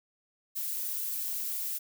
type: noise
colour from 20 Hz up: violet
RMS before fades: -34 dBFS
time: 0.55-1.79 s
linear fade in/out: 20 ms
effects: none